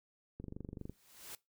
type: click train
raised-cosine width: 3 ms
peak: -31 dBFS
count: 13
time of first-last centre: 0.4-0.896 s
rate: 24.2 Hz
type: noise with exponential growth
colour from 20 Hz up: white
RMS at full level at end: -45 dBFS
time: 0.79-1.35 s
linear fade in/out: 2 ms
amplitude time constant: 120 ms
effects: noise-tail reverb RT60 0.2 s tail -20 dB re dry